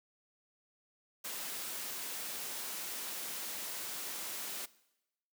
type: noise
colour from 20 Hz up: white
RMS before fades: -41 dBFS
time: 1.24-4.66 s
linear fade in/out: 10 ms
effects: noise-tail reverb RT60 0.9 s tail -20 dB re dry + high-pass 200 Hz 12 dB/octave